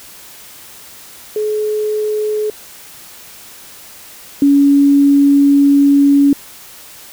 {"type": "tone pair in turn", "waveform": "sine", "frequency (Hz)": [425.9, 281.9], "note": ["G#4", "C#4"], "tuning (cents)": [44, 29], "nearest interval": "perfect fifth", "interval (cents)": 715, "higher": "first", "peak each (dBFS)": [-14, -6], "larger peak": "second", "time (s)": [[1.36, 2.5], [4.42, 6.33]], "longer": "second", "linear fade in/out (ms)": 2, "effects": ["white hiss -37 dBFS RMS until 7.12 s"]}